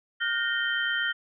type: tone cluster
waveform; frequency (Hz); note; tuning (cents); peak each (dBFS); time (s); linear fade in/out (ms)
sine; 1419 / 1547 / 1846 / 3112; F6 / G6 / A#6 / G7; +27 / -23 / -17 / -13; -29 / -33 / -29 / -32; 0.2-1.13; 20
effects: none